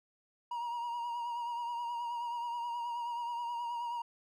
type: tone with vibrato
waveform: triangle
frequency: 949 Hz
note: A#5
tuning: 31 cents sharp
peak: -33 dBFS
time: 0.51-4.02 s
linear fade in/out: 5 ms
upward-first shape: triangle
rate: 9.4 Hz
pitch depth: 42 cents each way
effects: none